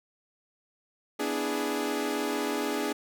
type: chord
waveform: sawtooth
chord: E dominant seventh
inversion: second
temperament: equal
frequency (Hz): 246.9 / 293.7 / 329.6 / 415.3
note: B3 / D4 / E4 / G#4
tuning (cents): 0 / 0 / 0 / 0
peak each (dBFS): -32 / -28 / -34 / -28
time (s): 1.19-2.93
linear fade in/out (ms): 10
effects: none